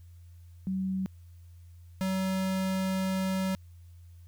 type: tone pair in turn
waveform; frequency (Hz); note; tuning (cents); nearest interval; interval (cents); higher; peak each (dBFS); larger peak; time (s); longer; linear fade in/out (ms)
sine / square; 189.3 / 189.3; F#3 / F#3; +40 / +40; unison; 0; neither; -28; neither; 0.67-1.06 / 2.01-3.55; second; 0
effects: added 86 Hz sine -48 dBFS peak until 4.27 s + white hiss -70 dBFS RMS until 4.27 s